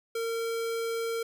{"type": "tone", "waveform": "square", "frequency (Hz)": 458.1, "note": "A#4", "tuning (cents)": -30, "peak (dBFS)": -30, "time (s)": [0.15, 1.23], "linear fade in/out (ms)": 5, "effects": []}